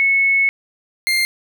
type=tone pair in turn; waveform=sine / 30% pulse; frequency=2200 / 2108 Hz; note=C#7 / C7; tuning=-14 / +12 cents; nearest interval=minor second; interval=74 cents; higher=first; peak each=-12 dBFS; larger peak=neither; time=0-0.49 / 1.07-1.25 s; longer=first; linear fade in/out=0 ms; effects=none